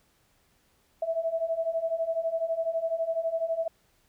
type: beating tone pair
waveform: sine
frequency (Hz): 649 / 661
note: E5 / E5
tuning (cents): -27 / +5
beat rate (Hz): 12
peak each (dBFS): -31 / -28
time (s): 1.02-3.68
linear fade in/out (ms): 5
effects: pink hiss -67 dBFS RMS until 4.08 s